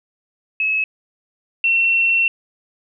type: tone pair in turn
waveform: sine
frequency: 2581 / 2712 Hz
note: E7 / E7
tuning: -37 / +49 cents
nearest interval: minor second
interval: 86 cents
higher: second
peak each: -16 / -13 dBFS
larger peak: second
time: 0.6-0.84 / 1.64-2.28 s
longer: second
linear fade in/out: 2 ms
effects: none